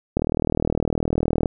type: click train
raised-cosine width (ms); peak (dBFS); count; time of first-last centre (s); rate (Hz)
2; -7; 52; 0.17-1.458; 39.6
effects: none